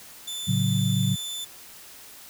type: tone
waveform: sawtooth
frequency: 3520 Hz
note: A7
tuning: in tune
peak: -28 dBFS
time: 0.27-1.45 s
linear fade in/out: 10 ms
type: chord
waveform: sine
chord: F# minor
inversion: first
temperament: just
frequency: 111 / 138.75 / 185 Hz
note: A2 / C#3 / F#3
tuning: +16 / +2 / 0 cents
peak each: -25 dBFS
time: 0.47-1.16 s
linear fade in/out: 20 ms
effects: white hiss -46 dBFS RMS until 2.29 s